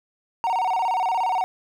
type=tone with vibrato; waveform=triangle; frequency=830.6 Hz; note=G#5; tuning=in tune; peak=-18 dBFS; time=0.44-1.44 s; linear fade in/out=0 ms; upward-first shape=square; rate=17 Hz; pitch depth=190 cents each way; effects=none